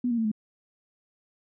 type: tone with pitch steps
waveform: sine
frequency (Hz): 246 / 235 / 224.5 / 214.5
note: B3 / A#3 / A3 / A3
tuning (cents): -7 / +14 / +35 / -44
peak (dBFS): -23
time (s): 0.04-0.316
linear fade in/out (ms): 5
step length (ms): 69
effects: none